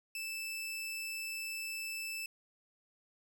sawtooth tone, 2637 Hz, E7, in tune, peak -35 dBFS, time 0.15-2.26 s, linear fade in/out 2 ms, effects none

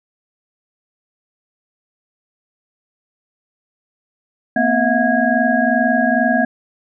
sine tone cluster, 230.8 / 253.1 / 653 / 717 / 1647 Hz, A#3 / B3 / E5 / F5 / G#6, -17 / +43 / -17 / +45 / -15 cents, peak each -19 dBFS, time 4.56-6.45 s, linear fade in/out 5 ms, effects none

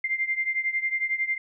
sine beating tone pair, 2093 / 2104 Hz, C7 / C7, 0 / +9 cents, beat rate 11 Hz, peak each -26 / -29 dBFS, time 0.04-1.38 s, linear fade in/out 5 ms, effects none

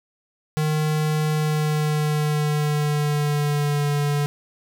square tone with pitch glide, 153.6 to 145.48 Hz, D#3 to D3, -22 to -16 cents, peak -20 dBFS, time 0.57-4.26 s, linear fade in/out 0 ms, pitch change -94 cents, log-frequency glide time 1.33-3.88 s, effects none

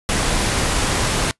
pink noise, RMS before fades -19 dBFS, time 0.09-1.31 s, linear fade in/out 0 ms, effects noise-tail reverb RT60 0.1 s tail -21 dB re dry + resampled to 24000 Hz

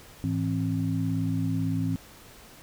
sine tone cluster, 107.1 / 165.2 / 265.6 Hz, A2 / E3 / C4, -46 / +4 / +26 cents, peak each -29 dBFS, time 0.24-1.96 s, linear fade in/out 0 ms, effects pink hiss -50 dBFS RMS until 2.62 s

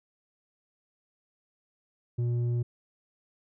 square tone with low-pass filter, 120 Hz, B2, 49 cents flat, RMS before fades -28 dBFS, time 2.18-2.63 s, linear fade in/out 10 ms, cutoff 240 Hz, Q 3.5, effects none

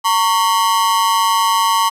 45% pulse ring-modulated tone, 1014 Hz, B5, 45 cents sharp, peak -9 dBFS, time 0.04-1.9 s, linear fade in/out 20 ms, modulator 99.1 Hz, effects resampled to 32000 Hz

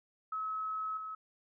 sine tone with level steps, 1287 Hz, E6, 42 cents flat, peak -34 / -39 dBFS, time 0.32-1.15 s, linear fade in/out 5 ms, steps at 0.97 s, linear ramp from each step 2 ms, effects none

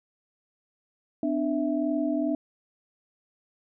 sine tone cluster, 256 / 298.3 / 657 Hz, C4 / D4 / E5, -38 / +27 / -6 cents, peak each -29 / -26 / -31 dBFS, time 1.23-2.35 s, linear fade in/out 2 ms, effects none

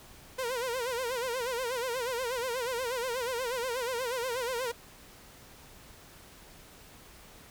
sawtooth tone with vibrato, 493.2 Hz, B4, 2 cents flat, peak -27 dBFS, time 0.38-4.72 s, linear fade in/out 10 ms, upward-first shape sine, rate 8.3 Hz, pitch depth 120 cents each way, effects pink hiss -53 dBFS RMS until 7.5 s

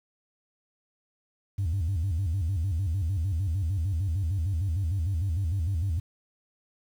sine tone with vibrato, 89 Hz, F2, 33 cents sharp, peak -23 dBFS, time 1.58-6 s, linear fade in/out 10 ms, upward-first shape square, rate 6.6 Hz, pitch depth 180 cents each way, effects tanh soft clip ceiling -22 dBFS + 9-bit

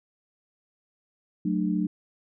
sine chord, D major, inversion first, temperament equal with one note detuned, 185 / 220 / 299.8 Hz, F#3 / A3 / D4, 0 / 0 / +36 cents, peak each -26 / -29 / -28 dBFS, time 1.45-1.87 s, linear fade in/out 5 ms, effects none

